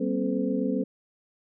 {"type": "tone cluster", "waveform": "sine", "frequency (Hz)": [194.5, 240.1, 267.4, 435, 511], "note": ["G3", "B3", "C4", "A4", "C5"], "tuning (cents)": [-13, -49, 38, -20, -41], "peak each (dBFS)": [-30, -30, -28, -33, -33], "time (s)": [0, 0.84], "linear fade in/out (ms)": 10, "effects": []}